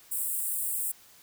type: high-pass noise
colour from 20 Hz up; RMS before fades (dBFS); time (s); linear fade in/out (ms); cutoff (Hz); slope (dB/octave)
pink; -31; 0.11-0.92; 10; 7900; 96
effects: white hiss -56 dBFS RMS until 1.22 s